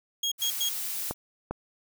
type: tone bursts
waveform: 30% pulse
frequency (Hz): 3278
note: G#7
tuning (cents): -23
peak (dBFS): -23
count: 3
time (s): 0.23-0.691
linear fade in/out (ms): 5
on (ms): 87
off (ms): 100
type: noise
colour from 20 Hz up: blue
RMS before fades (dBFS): -33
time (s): 0.38-1.14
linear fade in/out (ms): 50
type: clicks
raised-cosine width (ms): 1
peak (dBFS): -17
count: 2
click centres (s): 1.11 / 1.51
effects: none